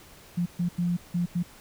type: tone bursts at uneven times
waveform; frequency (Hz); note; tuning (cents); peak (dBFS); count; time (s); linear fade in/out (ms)
sine; 174.61; F3; 0; -23; 5; 0.37-0.46 / 0.59-0.69 / 0.78-0.97 / 1.14-1.26 / 1.35-1.43; 10
effects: pink hiss -51 dBFS RMS until 1.6 s